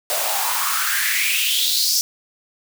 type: noise with high-pass filter sweep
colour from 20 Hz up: white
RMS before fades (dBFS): -20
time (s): 0.1-2.01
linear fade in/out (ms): 0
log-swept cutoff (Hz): 580 to 5500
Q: 5.4
effects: none